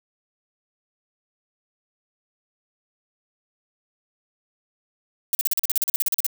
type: noise bursts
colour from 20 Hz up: violet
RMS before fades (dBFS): -21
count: 16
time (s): 5.33-6.265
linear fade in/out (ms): 0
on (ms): 20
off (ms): 41
effects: none